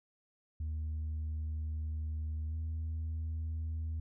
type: tone with pitch glide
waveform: sine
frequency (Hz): 77.78 to 79.92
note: D#2 to D#2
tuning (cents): 0 to +47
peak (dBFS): -32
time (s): 0.6-4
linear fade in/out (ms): 5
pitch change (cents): +47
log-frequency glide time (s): 2.49-2.54
effects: tanh soft clip ceiling -33 dBFS

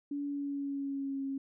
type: tone with pitch glide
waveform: sine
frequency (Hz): 285.7 to 272.2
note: D4 to C#4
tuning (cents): -48 to -31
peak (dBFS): -33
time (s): 0.11-1.38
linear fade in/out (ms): 5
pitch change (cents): -83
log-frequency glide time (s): 0.25-1.24
effects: none

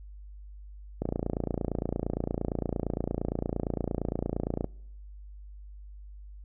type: click train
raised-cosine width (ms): 2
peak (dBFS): -16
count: 105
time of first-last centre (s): 1.02-4.644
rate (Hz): 28.7
effects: noise-tail reverb RT60 0.8 s tail -26 dB re dry + added 50 Hz sine -43 dBFS peak until 6.44 s

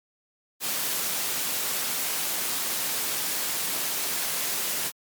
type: noise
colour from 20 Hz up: white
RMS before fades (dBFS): -28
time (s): 0.6-4.92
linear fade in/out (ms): 50
effects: high-pass 150 Hz 12 dB/octave + MP3 96 kbps

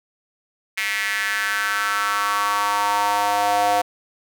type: tone with high-pass filter sweep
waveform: square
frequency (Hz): 102.3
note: G#2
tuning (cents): -26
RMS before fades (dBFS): -21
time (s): 0.77-3.82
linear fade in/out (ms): 10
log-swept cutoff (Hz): 2100 to 670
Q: 4.2
effects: none

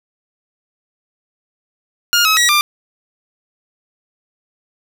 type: tone with pitch steps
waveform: 15% pulse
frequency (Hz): 1417 / 1281 / 1917 / 1191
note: F6 / E6 / A#6 / D6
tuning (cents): +25 / -50 / +48 / +24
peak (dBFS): -4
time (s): 2.13-2.61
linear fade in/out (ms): 0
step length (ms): 120
effects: none

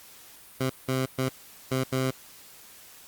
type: tone bursts at uneven times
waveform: 15% pulse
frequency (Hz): 130.81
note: C3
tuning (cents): 0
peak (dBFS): -18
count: 5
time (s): 0.6-0.7 / 0.88-1.06 / 1.18-1.29 / 1.71-1.84 / 1.92-2.11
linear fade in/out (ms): 10
effects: white hiss -50 dBFS RMS until 3.07 s + Opus 48 kbps

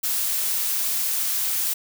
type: noise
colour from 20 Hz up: blue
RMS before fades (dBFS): -24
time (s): 0.03-1.74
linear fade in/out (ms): 10
effects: none

